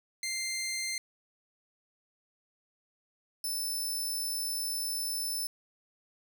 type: tone pair in turn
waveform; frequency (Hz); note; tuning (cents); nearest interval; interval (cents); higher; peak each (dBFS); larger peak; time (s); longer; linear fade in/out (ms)
15% pulse; 2093 / 5284; C7 / E8; 0 / +3; octave + major third; 1603; second; -26; neither; 0.23-0.98 / 3.44-5.47; second; 2
effects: 10-bit